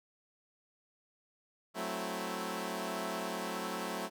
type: chord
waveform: 10% pulse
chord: F# half-diminished seventh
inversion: none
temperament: equal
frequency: 185 / 220 / 261.6 / 329.6 Hz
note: F#3 / A3 / C4 / E4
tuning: 0 / 0 / 0 / 0 cents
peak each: -32 / -32 / -35 / -35 dBFS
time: 1.74-4.1 s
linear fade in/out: 50 ms
effects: none